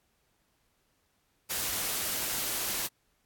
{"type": "noise", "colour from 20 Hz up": "white", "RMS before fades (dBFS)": -32, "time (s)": [1.49, 2.88], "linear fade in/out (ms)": 20, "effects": ["pink hiss -73 dBFS RMS until 3.25 s", "AAC 64 kbps"]}